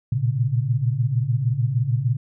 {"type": "tone cluster", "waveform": "sine", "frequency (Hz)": [114.7, 121.3, 138.3], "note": ["A#2", "B2", "C#3"], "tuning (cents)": [-28, -31, -4], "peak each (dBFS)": -23, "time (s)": [0.12, 2.17], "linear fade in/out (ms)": 5, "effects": []}